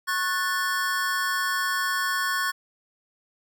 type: chord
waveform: square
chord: F# minor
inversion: second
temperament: equal with one note detuned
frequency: 1096 / 1480 / 1760 Hz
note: C#6 / F#6 / A6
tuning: -20 / 0 / 0 cents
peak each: -29 dBFS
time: 0.07-2.52 s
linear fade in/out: 20 ms
effects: none

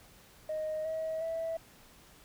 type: tone with pitch steps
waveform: sine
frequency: 622 / 638.4 / 655.2 Hz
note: D#5 / D#5 / E5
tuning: -1 / +44 / -11 cents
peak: -31 dBFS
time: 0.49-1.57 s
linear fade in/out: 5 ms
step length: 360 ms
effects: tanh soft clip ceiling -29 dBFS + pink hiss -58 dBFS RMS until 2.24 s

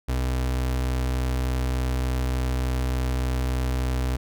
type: tone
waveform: 35% pulse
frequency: 63.4 Hz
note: B1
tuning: 46 cents sharp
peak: -21 dBFS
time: 0.08-4.17 s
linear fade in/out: 10 ms
effects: none

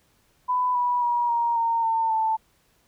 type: tone with pitch steps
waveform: sine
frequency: 998 / 978 / 958.5 / 939.3 / 920.5 / 902 / 884 Hz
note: B5 / B5 / A#5 / A#5 / A#5 / A5 / A5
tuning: +18 / -17 / +48 / +13 / -22 / +43 / +8 cents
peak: -20 dBFS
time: 0.48-2.37 s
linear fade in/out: 20 ms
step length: 270 ms
effects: pink hiss -64 dBFS RMS until 2.87 s

